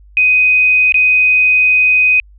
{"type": "tone with dropouts", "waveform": "sine", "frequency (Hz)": 2504, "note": "D#7", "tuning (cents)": 10, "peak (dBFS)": -7, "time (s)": [0.17, 2.2], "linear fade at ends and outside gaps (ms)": 1, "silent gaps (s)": [0.922, 0.943], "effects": ["added 50 Hz sine -39 dBFS peak until 2.38 s"]}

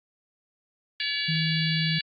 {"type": "harmonic tone", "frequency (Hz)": 570, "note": "C#5", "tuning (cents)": 48, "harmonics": [3, 4, 5, 6, 7, 8], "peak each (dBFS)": [-33, -33, -33, -33, -33, -33], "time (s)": [1, 2.01], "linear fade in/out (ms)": 2}
{"type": "tone", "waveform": "sine", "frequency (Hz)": 159.9, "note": "D#3", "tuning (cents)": 48, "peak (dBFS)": -25, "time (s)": [1.28, 1.99], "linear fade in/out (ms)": 10}
{"effects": ["Opus 24 kbps"]}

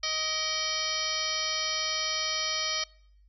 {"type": "harmonic tone with a mistuned harmonic", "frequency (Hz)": 627, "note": "D#5", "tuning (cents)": 13, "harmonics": [1, 2, 3, 4, 5, 6, 7, 8, 9], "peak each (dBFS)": [-41, -38, -40, -37, -35, -40, -35, -35, -35], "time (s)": [0.03, 2.84], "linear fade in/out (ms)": 5, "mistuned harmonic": 4, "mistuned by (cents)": -140, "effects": ["noise-tail reverb RT60 0.7 s tail -24 dB re dry", "added 50 Hz sine -56 dBFS peak until 3.28 s"]}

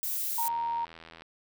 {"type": "noise", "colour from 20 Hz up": "violet", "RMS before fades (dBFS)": -32, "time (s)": [0.03, 0.48], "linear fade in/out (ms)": 0}
{"type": "tone", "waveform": "sine", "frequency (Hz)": 932.3, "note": "A#5", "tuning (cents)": 0, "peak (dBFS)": -28, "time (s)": [0.38, 0.85], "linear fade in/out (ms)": 5}
{"type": "click train", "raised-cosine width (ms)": 0.3, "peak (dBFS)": -31, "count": 66, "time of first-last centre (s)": [0.43, 1.221], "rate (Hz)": 82.2}
{"effects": []}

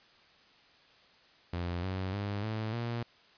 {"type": "tone with pitch steps", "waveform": "sawtooth", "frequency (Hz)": [87.31, 94.12, 101.46, 109.37, 117.9], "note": ["F2", "F#2", "G#2", "A2", "A#2"], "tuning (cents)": [0, 30, -40, -10, 20], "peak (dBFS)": -29, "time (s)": [1.53, 3.03], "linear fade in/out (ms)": 5, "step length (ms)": 300, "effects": ["white hiss -61 dBFS RMS until 3.37 s", "resampled to 11025 Hz"]}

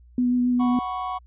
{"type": "tone with vibrato", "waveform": "sine", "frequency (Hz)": 246.9, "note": "B3", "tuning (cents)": 0, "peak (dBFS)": -18, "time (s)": [0.18, 0.79], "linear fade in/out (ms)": 2, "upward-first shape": "sine", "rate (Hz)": 7.3, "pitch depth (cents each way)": 14}
{"type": "chord", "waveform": "triangle", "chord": "F# suspended fourth", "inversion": "none", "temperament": "equal", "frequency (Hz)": [740, 987.8, 1108.7], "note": ["F#5", "B5", "C#6"], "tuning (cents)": [0, 0, 0], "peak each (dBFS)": [-28, -32, -28], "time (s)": [0.59, 1.19], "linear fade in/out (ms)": 20}
{"effects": ["added 60 Hz sine -48 dBFS peak until 1.26 s", "resampled to 8000 Hz"]}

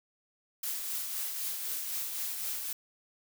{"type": "noise with tremolo", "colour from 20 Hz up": "blue", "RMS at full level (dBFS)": -34, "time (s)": [0.63, 2.73], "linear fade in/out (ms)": 5, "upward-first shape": "triangle", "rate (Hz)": 3.9, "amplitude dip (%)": 40, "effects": []}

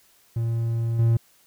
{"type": "tone with level steps", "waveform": "triangle", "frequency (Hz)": 115.3, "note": "A#2", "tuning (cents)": -19, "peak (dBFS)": [-20, -14], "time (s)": [0.36, 1.17], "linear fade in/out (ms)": 5, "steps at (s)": 0.99, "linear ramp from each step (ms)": 2, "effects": ["white hiss -59 dBFS RMS until 1.46 s"]}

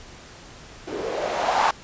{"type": "noise with low-pass filter sweep", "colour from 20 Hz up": "violet", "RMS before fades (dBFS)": -24, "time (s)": [0.87, 1.71], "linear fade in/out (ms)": 5, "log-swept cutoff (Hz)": [360, 970], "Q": 3.2, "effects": ["pink hiss -44 dBFS RMS until 1.83 s", "resampled to 16000 Hz"]}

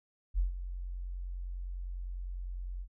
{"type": "tone with ADSR envelope", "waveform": "sine", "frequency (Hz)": 44.91, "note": "F1", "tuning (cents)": 49, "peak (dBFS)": -24, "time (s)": [0.34, 2.88], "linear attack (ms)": 46, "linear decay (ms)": 130, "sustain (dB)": -12, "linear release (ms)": 69, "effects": []}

